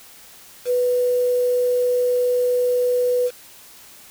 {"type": "tone with quantisation", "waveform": "sine", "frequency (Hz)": 493.9, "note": "B4", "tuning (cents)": 0, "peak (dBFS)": -16, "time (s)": [0.65, 3.31], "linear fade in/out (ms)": 50, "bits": 6, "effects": ["white hiss -45 dBFS RMS until 4.1 s"]}